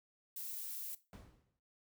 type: noise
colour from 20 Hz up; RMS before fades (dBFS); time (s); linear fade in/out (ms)
violet; -44; 0.36-0.95; 5
type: noise with exponential decay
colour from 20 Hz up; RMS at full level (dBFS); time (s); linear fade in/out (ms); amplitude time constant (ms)
brown; -45; 1.13-1.59; 0; 100
effects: noise-tail reverb RT60 0.3 s tail -17 dB re dry + high-pass 60 Hz 12 dB/octave